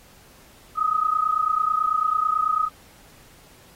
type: tone pair together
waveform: sine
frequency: 1242.9 / 1272 Hz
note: D#6 / D#6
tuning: -2 / +38 cents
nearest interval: unison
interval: 40 cents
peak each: -22 dBFS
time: 0.75-2.7 s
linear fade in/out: 50 ms
effects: pink hiss -52 dBFS RMS until 3.75 s + AAC 48 kbps